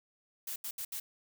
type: noise bursts at uneven times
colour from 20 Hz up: blue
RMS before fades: -39 dBFS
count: 4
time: 0.47-0.56 / 0.64-0.71 / 0.78-0.85 / 0.92-1 s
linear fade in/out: 5 ms
effects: none